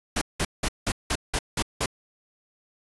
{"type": "noise bursts", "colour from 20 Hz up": "pink", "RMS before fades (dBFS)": -25, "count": 8, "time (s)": [0.16, 1.86], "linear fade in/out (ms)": 5, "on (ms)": 55, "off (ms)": 180, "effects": ["resampled to 24000 Hz"]}